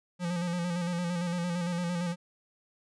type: tone with vibrato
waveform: square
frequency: 174.61 Hz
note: F3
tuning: in tune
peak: -30 dBFS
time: 0.19-2.16 s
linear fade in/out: 50 ms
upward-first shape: square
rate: 8.8 Hz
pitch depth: 39 cents each way
effects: resampled to 22050 Hz